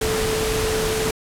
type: tone in noise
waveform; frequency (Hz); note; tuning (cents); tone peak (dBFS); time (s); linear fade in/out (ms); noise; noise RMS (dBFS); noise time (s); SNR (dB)
sine; 438.5; A4; -6; -22; 0.01-1.11; 5; pink; -24; 0.01-1.11; -1
effects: low-pass 12000 Hz 12 dB/octave